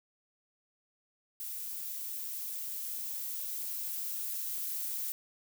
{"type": "noise with level ramp", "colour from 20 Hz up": "violet", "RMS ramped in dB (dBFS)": [-40, -36], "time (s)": [1.4, 5.12], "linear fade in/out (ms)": 0, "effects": []}